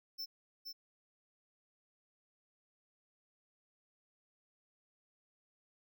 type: tone with echo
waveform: square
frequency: 5330 Hz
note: E8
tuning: 18 cents sharp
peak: -40 dBFS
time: 0.18-0.26 s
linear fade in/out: 20 ms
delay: 470 ms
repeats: 1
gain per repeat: -4 dB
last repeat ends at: 0.73 s
effects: none